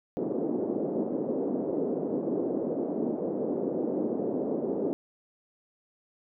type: band-pass noise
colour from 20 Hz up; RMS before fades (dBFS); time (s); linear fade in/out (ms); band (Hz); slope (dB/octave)
pink; -30; 0.17-4.93; 0; 240 to 510; 24
effects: none